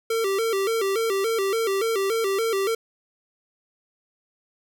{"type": "tone with vibrato", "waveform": "square", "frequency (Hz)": 420.8, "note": "G#4", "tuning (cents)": 23, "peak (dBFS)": -22, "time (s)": [0.1, 2.75], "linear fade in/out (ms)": 5, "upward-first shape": "square", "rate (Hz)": 3.5, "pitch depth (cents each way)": 130, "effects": []}